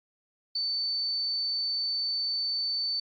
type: tone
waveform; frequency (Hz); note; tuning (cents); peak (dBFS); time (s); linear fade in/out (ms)
sine; 4528; C#8; +36; -27; 0.55-3; 5
effects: AAC 64 kbps